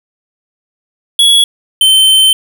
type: tone pair in turn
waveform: square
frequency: 3362 / 3091 Hz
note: G#7 / G7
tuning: +20 / -25 cents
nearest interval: minor second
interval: 145 cents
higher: first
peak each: -5 dBFS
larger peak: neither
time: 1.19-1.44 / 1.81-2.33 s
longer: second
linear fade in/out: 2 ms
effects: none